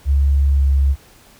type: tone with pitch glide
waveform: sine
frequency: 69.7 to 68.74 Hz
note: C#2 to C#2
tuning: +10 to -14 cents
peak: -11 dBFS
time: 0.05-0.96 s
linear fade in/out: 50 ms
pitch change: -24 cents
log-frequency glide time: 0.52-0.64 s
effects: pink hiss -48 dBFS RMS until 1.39 s